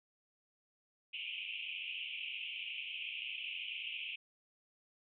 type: band-pass noise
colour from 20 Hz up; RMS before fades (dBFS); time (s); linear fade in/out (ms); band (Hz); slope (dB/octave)
pink; -43; 1.13-4.16; 10; 2400 to 3100; 96
effects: none